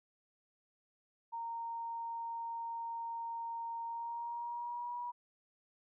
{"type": "tone with pitch glide", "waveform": "sine", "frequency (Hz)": [925, 966.5], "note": ["A#5", "B5"], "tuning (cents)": [-14, -38], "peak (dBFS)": -38, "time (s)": [1.32, 5.12], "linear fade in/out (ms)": 20, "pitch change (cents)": 76, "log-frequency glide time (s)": [3.85, 4.96], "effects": []}